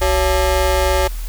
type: ring-modulated tone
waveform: 25% pulse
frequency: 312.3 Hz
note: D#4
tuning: 7 cents sharp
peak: -7 dBFS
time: 0.01-1.08 s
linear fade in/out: 10 ms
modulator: 249 Hz
effects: added 40 Hz sine -22 dBFS peak until 1.28 s + white hiss -38 dBFS RMS until 1.28 s